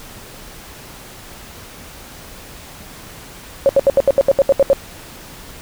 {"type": "tone bursts", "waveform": "sine", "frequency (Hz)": 550, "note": "C#5", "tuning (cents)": -14, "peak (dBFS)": -7, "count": 11, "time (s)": [3.66, 4.731], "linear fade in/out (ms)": 0, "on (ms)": 31, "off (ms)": 73, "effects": ["pink hiss -37 dBFS RMS until 5.61 s"]}